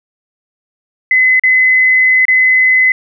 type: tone with dropouts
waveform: sine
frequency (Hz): 2030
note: B6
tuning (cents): +47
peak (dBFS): -6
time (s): 1.11-2.92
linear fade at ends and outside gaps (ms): 2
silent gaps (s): 1.396-1.436 / 2.253-2.282
effects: none